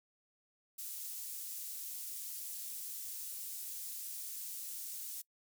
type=high-pass noise; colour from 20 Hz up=pink; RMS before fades=-44 dBFS; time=0.78-5.22 s; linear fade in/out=10 ms; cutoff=9300 Hz; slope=12 dB/octave; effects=noise-tail reverb RT60 0.1 s tail -23 dB re dry